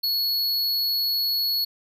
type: tone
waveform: square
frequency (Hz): 4368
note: C#8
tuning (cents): -26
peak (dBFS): -22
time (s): 0.03-1.65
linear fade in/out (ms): 10
effects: none